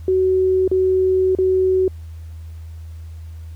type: tone with dropouts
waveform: sine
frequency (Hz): 374.4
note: F#4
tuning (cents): +20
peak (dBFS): -13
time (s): 0.08-1.88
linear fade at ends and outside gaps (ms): 2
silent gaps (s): 0.678-0.714 / 1.351-1.386
effects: added 81 Hz sine -31 dBFS peak until 3.55 s + pink hiss -55 dBFS RMS until 3.55 s